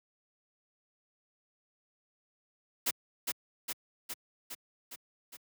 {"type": "noise with echo", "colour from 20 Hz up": "white", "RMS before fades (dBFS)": -30, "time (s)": [2.86, 2.91], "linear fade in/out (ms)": 10, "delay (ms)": 410, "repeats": 6, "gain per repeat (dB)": -3, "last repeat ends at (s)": 5.37, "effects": ["high-pass 100 Hz 12 dB/octave"]}